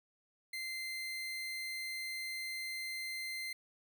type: tone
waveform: 30% pulse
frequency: 2080 Hz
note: C7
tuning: 11 cents flat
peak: -36 dBFS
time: 0.53-3.53 s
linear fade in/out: 5 ms
effects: 13-bit